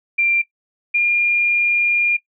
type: tone pair in turn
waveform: sine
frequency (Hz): 2373 / 2410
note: D7 / D7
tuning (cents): +17 / +44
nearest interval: unison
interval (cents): 27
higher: second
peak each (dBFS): -13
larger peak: neither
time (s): 0.18-0.42 / 0.94-2.17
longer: second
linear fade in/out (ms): 10
effects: noise-tail reverb RT60 0.1 s tail -17 dB re dry